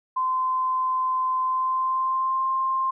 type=tone with pitch glide; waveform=sine; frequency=1032 to 1054.9 Hz; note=C6 to C6; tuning=-24 to +14 cents; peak=-21 dBFS; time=0.16-2.91 s; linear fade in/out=10 ms; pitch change=+38 cents; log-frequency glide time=1.42-2.47 s; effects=none